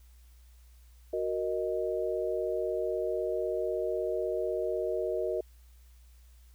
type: chord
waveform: sine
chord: D# minor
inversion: first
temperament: equal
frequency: 370 / 466.2 / 622.3 Hz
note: F#4 / A#4 / D#5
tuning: 0 / 0 / 0 cents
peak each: -33 dBFS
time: 1.13-5.41 s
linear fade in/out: 5 ms
effects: added 60 Hz sine -53 dBFS peak until 6.54 s + white hiss -67 dBFS RMS until 6.54 s